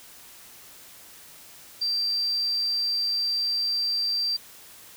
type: tone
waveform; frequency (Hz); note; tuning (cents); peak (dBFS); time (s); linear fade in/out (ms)
sine; 4699; D8; 0; -23; 1.81-4.37; 10
effects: white hiss -48 dBFS RMS until 4.96 s